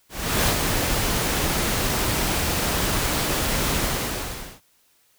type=noise with ADSR envelope; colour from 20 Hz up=pink; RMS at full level=-19 dBFS; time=0.09-4.61 s; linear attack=380 ms; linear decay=82 ms; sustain=-4 dB; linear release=830 ms; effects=white hiss -62 dBFS RMS until 5.18 s